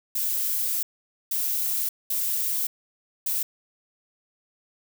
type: noise bursts at uneven times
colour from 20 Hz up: violet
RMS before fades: -26 dBFS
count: 4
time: 0.15-0.83 / 1.31-1.89 / 2.1-2.67 / 3.26-3.43 s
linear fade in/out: 5 ms
effects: none